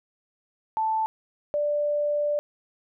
sine tone pair in turn, 880 / 588.5 Hz, A5 / D5, 0 / +3 cents, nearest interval perfect fifth, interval 697 cents, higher first, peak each -22 dBFS, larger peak neither, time 0.77-1.06 / 1.54-2.39 s, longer second, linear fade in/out 0 ms, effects none

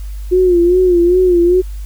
sine tone with vibrato, 356.6 Hz, F4, 36 cents sharp, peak -7 dBFS, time 0.31-1.62 s, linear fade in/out 20 ms, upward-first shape sine, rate 2.5 Hz, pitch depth 70 cents each way, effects added 50 Hz sine -22 dBFS peak until 1.85 s + white hiss -45 dBFS RMS until 1.85 s

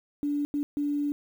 sine tone bursts at uneven times, 290 Hz, D4, 22 cents flat, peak -25 dBFS, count 3, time 0.23-0.45 / 0.54-0.63 / 0.77-1.12 s, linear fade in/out 0 ms, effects 9-bit

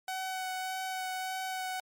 sawtooth tone with vibrato, 750 Hz, F#5, 23 cents sharp, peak -30 dBFS, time 0.08-1.8 s, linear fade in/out 2 ms, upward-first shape sine, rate 1.7 Hz, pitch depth 11 cents each way, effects MP3 64 kbps

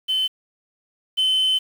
sine tone pair in turn, 3055 / 3055 Hz, G7 / G7, -45 / -45 cents, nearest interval unison, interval 0 cents, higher neither, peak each -17 / -14 dBFS, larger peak second, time 0.08-0.28 / 1.17-1.59 s, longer second, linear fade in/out 20 ms, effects tanh soft clip ceiling -15 dBFS + 7-bit

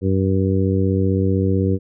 harmonic tone, 95.7 Hz, G2, 41 cents flat, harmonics 1 / 2 / 3 / 4 / 5, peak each -18 / -21 / -23 / -24 / -25 dBFS, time 0.01-1.79 s, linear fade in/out 50 ms, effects none

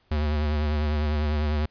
square tone with vibrato, 75.1 Hz, D2, 39 cents sharp, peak -23 dBFS, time 0.11-1.66 s, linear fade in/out 5 ms, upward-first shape sine, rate 10 Hz, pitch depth 47 cents each way, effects pink hiss -65 dBFS RMS until 1.7 s + resampled to 11025 Hz

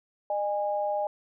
sine tone pair together, 608 / 821.2 Hz, D#5 / G#5, -40 / -20 cents, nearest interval perfect fourth, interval 520 cents, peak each -28 / -29 dBFS, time 0.3-1.07 s, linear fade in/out 2 ms, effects none

